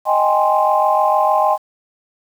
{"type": "chord", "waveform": "sine", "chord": "Ab major seventh", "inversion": "second", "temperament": "equal", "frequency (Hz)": [622.3, 784, 830.6, 1046.5], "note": ["Eb5", "G5", "Ab5", "C6"], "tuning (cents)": [0, 0, 0, 0], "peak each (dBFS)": -17, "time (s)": [0.05, 1.58], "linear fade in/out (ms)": 50, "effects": ["tanh soft clip ceiling -1 dBFS", "7-bit"]}